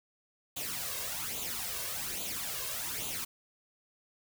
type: noise with flanger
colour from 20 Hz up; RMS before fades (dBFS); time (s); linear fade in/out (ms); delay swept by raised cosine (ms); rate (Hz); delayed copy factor
white; -37; 0.56-3.25; 10; 0.28 to 1.88; 1.2; +0.65
effects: none